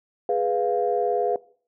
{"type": "chord", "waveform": "sine", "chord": "F diminished", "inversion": "first", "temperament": "equal", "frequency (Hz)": [415.3, 493.9, 698.5], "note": ["Ab4", "Cb5", "F5"], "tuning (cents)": [0, 0, 0], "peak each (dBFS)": -24, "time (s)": [0.29, 1.36], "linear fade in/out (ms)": 2, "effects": ["noise-tail reverb RT60 0.5 s tail -21 dB re dry", "tanh soft clip ceiling -10 dBFS"]}